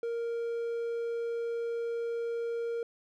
triangle tone, 466.2 Hz, A#4, in tune, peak -29 dBFS, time 0.03-2.83 s, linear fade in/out 2 ms, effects none

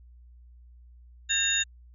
sine tone cluster, 1612 / 1804 / 2750 / 3696 / 6910 Hz, G6 / A6 / F7 / A#7 / A8, +48 / +43 / -27 / -16 / -32 cents, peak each -32 / -34 / -31 / -28 / -27 dBFS, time 1.29-1.64 s, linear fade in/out 20 ms, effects added 60 Hz sine -49 dBFS peak until 1.94 s

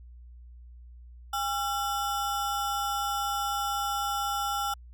square ring-modulated tone, 1083 Hz, C#6, 41 cents flat, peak -25 dBFS, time 1.33-4.74 s, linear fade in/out 5 ms, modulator 275 Hz, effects added 60 Hz sine -45 dBFS peak until 4.93 s + MP3 96 kbps

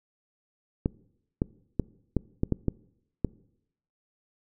clicks, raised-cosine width 3 ms, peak -11 dBFS, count 8, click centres 0.859 / 1.419 / 1.797 / 2.167 / 2.434 / 2.523 / 2.683 / 3.247 s, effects noise-tail reverb RT60 0.8 s tail -23 dB re dry

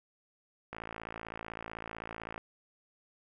click train, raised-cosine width 0.5 ms, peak -25 dBFS, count 93, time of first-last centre 0.73-2.379 s, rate 55.8 Hz, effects none

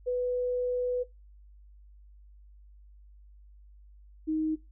sine tone pair in turn, 495.9 / 313.2 Hz, B4 / D#4, +7 / +11 cents, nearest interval minor sixth, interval 796 cents, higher first, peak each -26 dBFS, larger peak neither, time 0.06-1.04 / 4.27-4.56 s, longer first, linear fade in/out 20 ms, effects noise-tail reverb RT60 0.2 s tail -19 dB re dry + added 50 Hz sine -51 dBFS peak until 4.71 s

